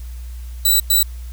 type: tone bursts at uneven times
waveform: 5% pulse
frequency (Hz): 3951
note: B7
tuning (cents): 0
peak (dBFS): -4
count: 2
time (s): 0.65-0.8 / 0.9-1.03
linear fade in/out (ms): 5
effects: added 60 Hz sine -28 dBFS peak until 1.32 s + white hiss -48 dBFS RMS until 1.32 s